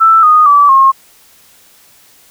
sine tone with pitch steps, 1325 / 1236.3 / 1153.5 / 1076.2 Hz, E6 / D#6 / D6 / C6, +9 / -11 / -31 / +48 cents, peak -3 dBFS, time 0-0.92 s, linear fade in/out 20 ms, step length 230 ms, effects white hiss -45 dBFS RMS until 2.3 s

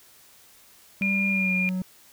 triangle tone with pitch glide, 196 to 185 Hz, G3 to F#3, 0 to 0 cents, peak -23 dBFS, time 1.01-1.82 s, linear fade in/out 2 ms, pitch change -100 cents, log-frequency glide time 1.3-1.53 s
sine tone, 2410 Hz, D7, 44 cents sharp, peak -23 dBFS, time 1.02-1.69 s, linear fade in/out 0 ms
effects white hiss -54 dBFS RMS until 2.12 s

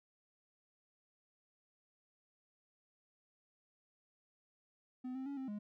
triangle tone with pitch steps, 253.6 / 262.9 / 280.8 / 264.2 / 207.8 Hz, B3 / C4 / C#4 / C4 / G#3, +46 / +8 / +22 / +17 / +1 cents, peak -38 dBFS, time 5.04-5.59 s, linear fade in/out 10 ms, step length 110 ms, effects none

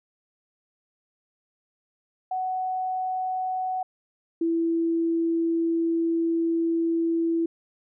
sine tone pair in turn, 745 / 331.9 Hz, F#5 / E4, +12 / +12 cents, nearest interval octave + major second, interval 1400 cents, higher first, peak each -25 / -21 dBFS, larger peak second, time 2.31-3.83 / 4.41-7.46 s, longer second, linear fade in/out 5 ms, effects none

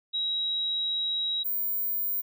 sine tone pair in turn, 3845 / 15199 Hz, B7 / A#9, -47 / +32 cents, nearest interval 2 octaves, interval 2379 cents, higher second, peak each -26 dBFS, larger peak neither, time 0.13-1.44 / 1.44-2.22 s, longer first, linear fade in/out 20 ms, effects none

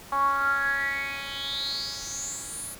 10% pulse tone with band-pass filter sweep, 277.2 Hz, C#4, in tune, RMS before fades -29 dBFS, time 0.12-2.75 s, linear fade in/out 5 ms, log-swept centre 990 to 11000 Hz, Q 8.6, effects pink hiss -46 dBFS RMS until 2.79 s

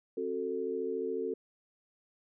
sine chord, F# diminished, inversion second, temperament just, 266.4 / 370 / 444 Hz, C4 / F#4 / A4, +31 / 0 / +16 cents, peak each -40 / -36 / -34 dBFS, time 0.17-1.34 s, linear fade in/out 5 ms, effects none

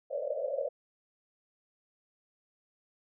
pink band-pass noise, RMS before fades -34 dBFS, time 0.1-0.69 s, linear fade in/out 10 ms, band 510 to 620 Hz, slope 96 dB/octave, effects none

